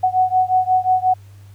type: beating tone pair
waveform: sine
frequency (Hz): 740 / 745.6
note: F#5 / F#5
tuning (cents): 0 / +13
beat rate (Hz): 5.6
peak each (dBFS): -16 / -17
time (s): 0.03-1.14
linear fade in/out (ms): 10
effects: added 99 Hz sine -39 dBFS peak until 1.54 s + pink hiss -55 dBFS RMS until 1.54 s